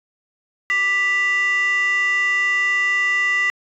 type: tone with frequency modulation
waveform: sine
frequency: 1975.5 Hz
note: B6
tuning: in tune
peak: -14 dBFS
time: 0.7-3.5 s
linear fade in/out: 0 ms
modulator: 799 Hz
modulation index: 0.49
effects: tanh soft clip ceiling -14 dBFS